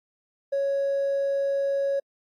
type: tone with hard clipping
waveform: triangle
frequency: 554.4 Hz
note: C#5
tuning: in tune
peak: -22 dBFS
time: 0.52-2 s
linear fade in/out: 10 ms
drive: 2 dB
effects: AAC 64 kbps